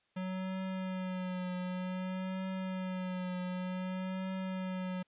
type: tone with vibrato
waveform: square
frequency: 185 Hz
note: F#3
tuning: in tune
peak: -36 dBFS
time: 0.16-5.03 s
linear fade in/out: 10 ms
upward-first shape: triangle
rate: 0.54 Hz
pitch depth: 36 cents each way
effects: white hiss -75 dBFS RMS until 5.07 s + resampled to 8000 Hz